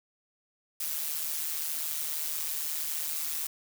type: noise with amplitude modulation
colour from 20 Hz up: blue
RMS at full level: -30 dBFS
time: 0.8-3.47 s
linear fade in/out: 5 ms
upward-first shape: sine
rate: 155 Hz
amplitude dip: 70%
effects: none